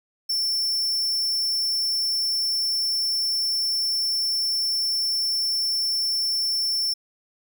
45% pulse tone, 5390 Hz, E8, 38 cents sharp, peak -22 dBFS, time 0.29-6.94 s, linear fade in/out 10 ms, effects none

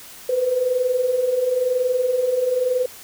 sine tone pair together, 485 / 506 Hz, B4 / B4, -31 / +42 cents, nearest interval minor second, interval 73 cents, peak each -25 / -18 dBFS, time 0.29-2.86 s, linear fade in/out 5 ms, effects white hiss -41 dBFS RMS until 3.03 s

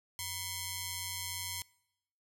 5% pulse ring-modulated tone, 1059 Hz, C6, 21 cents sharp, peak -22 dBFS, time 0.19-1.62 s, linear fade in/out 0 ms, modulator 1150 Hz, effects noise-tail reverb RT60 0.8 s tail -24 dB re dry

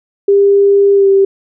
sine tone with pitch glide, 399.7 to 391.2 Hz, G4 to G4, +34 to -4 cents, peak -5 dBFS, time 0.28-1.25 s, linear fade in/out 5 ms, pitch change -38 cents, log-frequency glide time 0.94-1.08 s, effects none

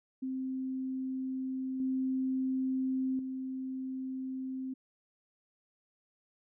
sine tone with level steps, 261.5 Hz, C4, 1 cent flat, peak -33 / -29 / -35 dBFS, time 0.22-4.74 s, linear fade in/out 10 ms, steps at 1.8 / 3.19 s, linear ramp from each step 2 ms, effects none

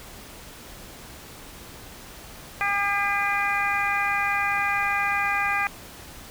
harmonic tone, 402.9 Hz, G4, 48 cents sharp, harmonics 2 / 3 / 4 / 5 / 6, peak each -28 / -28 / -28 / -28 / -28 dBFS, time 2.61-5.67 s, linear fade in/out 0 ms
click, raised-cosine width 0.5 ms, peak -25 dBFS, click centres 3.223 s
effects pink hiss -43 dBFS RMS until 6.3 s

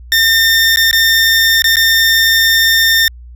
20% pulse tone with dropouts, 1811 Hz, A6, 49 cents sharp, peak -3 dBFS, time 0.12-3.08 s, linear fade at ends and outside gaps 1 ms, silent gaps 0.76-0.771 / 0.912-0.929 / 1.621-1.642 / 1.758-1.768 s, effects added 60 Hz sine -31 dBFS peak until 3.35 s

